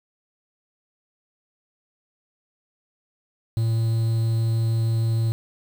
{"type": "tone with quantisation", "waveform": "triangle", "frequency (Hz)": 113.3, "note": "A#2", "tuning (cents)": -49, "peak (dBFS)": -17, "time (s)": [3.57, 5.32], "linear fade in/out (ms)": 0, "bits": 7, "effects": []}